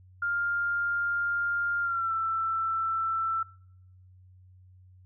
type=tone with pitch glide; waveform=sine; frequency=1402 to 1333.3 Hz; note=F6 to E6; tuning=+6 to +19 cents; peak=-26 dBFS; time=0.22-3.43 s; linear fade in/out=5 ms; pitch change=-87 cents; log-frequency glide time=1.81-2.13 s; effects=noise-tail reverb RT60 0.8 s tail -25 dB re dry + added 92 Hz sine -52 dBFS peak until 5.05 s